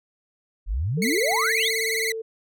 sine exponential sweep, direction up, 39.9 to 4699 Hz, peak -22 dBFS, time 0.66-1.73 s, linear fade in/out 50 ms
sine tone, 446.6 Hz, A4, 26 cents sharp, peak -28 dBFS, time 0.97-2.22 s, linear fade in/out 10 ms
sawtooth tone with vibrato, 2097 Hz, C7, 3 cents sharp, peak -20 dBFS, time 1.02-2.12 s, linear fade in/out 2 ms, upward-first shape sine, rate 19 Hz, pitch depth 110 cents each way
clicks, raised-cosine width 1 ms, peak -30 / -35 dBFS, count 2, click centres 1.321 / 1.336 s
effects none

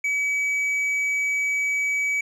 sine tone with tanh clipping, 2280 Hz, C#7, 48 cents sharp, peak -22 dBFS, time 0.04-2.21 s, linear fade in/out 5 ms, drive 5 dB, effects none

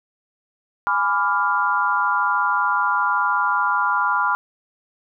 sine chord, G# diminished seventh, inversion none, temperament equal with one note detuned, 830.6 / 995.8 / 1174.7 / 1396.9 Hz, G#5 / B5 / D6 / F6, 0 / +14 / 0 / 0 cents, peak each -26 / -21 / -24 / -21 dBFS, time 0.87-4.35 s, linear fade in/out 0 ms, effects none

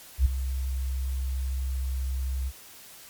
sine tone with ADSR envelope, 65.4 Hz, C2, in tune, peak -14 dBFS, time 0.18-2.52 s, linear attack 75 ms, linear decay 9 ms, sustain -12 dB, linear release 46 ms, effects white hiss -48 dBFS RMS until 3.09 s + MP3 96 kbps

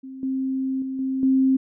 sine tone with level steps, 264.4 Hz, C4, 18 cents sharp, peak -34 / -22 / -26 / -22 / -15 dBFS, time 0.03-1.57 s, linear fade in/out 10 ms, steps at 0.23 / 0.82 / 0.99 / 1.23 s, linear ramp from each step 2 ms, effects none

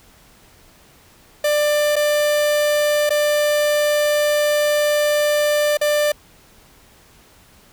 45% pulse tone with dropouts, 593 Hz, D5, 17 cents sharp, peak -15 dBFS, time 1.44-6.12 s, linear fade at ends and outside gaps 5 ms, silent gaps 1.958-1.963 / 3.094-3.104 / 5.772-5.812 s, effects pink hiss -50 dBFS RMS until 7.72 s

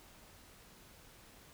silence, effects pink hiss -59 dBFS RMS until 1.53 s

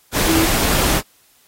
sine tone in noise, 324.9 Hz, E4, 25 cents flat, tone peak -15 dBFS, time 0.25-0.48 s, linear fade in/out 50 ms, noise pink, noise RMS -18 dBFS, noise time 0.12-1.02 s, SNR 0 dB, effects white hiss -55 dBFS RMS until 1.47 s + AAC 48 kbps

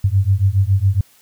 sine beating tone pair, 94 / 101.2 Hz, F#2 / G#2, +28 / -44 cents, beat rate 7.2 Hz, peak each -15 dBFS, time 0.04-1.01 s, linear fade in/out 5 ms, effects white hiss -52 dBFS RMS until 1.21 s

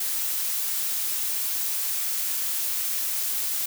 blue noise, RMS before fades -27 dBFS, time 0-3.66 s, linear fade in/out 5 ms, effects none

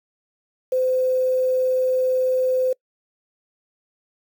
sine tone with quantisation, 513 Hz, C5, 34 cents flat, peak -17 dBFS, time 0.72-2.73 s, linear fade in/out 5 ms, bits 7, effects noise-tail reverb RT60 0.1 s tail -26 dB re dry

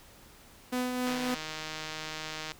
sawtooth tone with tremolo, 250.4 Hz, B3, 24 cents sharp, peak -24 dBFS, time 0.72-1.35 s, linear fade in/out 10 ms, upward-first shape triangle, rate 3.7 Hz, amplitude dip 40%
click train, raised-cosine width 0.2 ms, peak -20 dBFS, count 227, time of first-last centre 1.07-2.519 s, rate 156 Hz
effects pink hiss -55 dBFS RMS until 2.59 s

